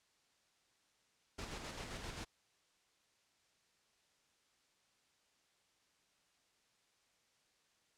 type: noise with tremolo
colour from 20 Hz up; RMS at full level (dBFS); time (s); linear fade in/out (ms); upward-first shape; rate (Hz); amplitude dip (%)
pink; -45; 1.38-2.25; 10; square; 7.6; 35
effects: white hiss -75 dBFS RMS until 7.97 s + low-pass 7000 Hz 12 dB/octave